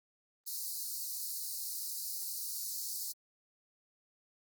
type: high-pass noise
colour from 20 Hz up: white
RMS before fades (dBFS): -39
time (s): 0.46-3.13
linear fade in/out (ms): 20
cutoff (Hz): 4100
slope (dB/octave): 96
effects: Opus 32 kbps